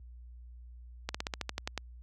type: slowing click train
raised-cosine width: 0.2 ms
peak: -16 dBFS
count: 10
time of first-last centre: 1.09-1.777 s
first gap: 55 ms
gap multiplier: 1.08
effects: added 60 Hz sine -44 dBFS peak until 2.02 s + high-pass 60 Hz 12 dB/octave